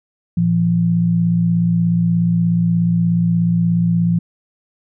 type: tone pair together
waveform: sine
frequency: 114.26 / 171 Hz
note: A#2 / F3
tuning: -34 / -36 cents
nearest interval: perfect fifth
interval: 698 cents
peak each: -20 / -13 dBFS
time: 0.37-4.19 s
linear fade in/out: 5 ms
effects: none